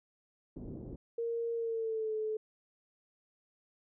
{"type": "low-pass noise", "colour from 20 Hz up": "white", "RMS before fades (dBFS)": -44, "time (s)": [0.56, 0.96], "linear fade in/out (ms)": 5, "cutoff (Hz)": 370, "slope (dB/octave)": 24}
{"type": "tone with pitch glide", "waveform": "sine", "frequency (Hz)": [464.4, 433.3], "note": ["A#4", "A4"], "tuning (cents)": [-7, -27], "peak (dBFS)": -32, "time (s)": [1.18, 2.37], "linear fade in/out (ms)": 5, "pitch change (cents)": -120, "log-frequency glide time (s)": [1.54, 2.14]}
{"effects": []}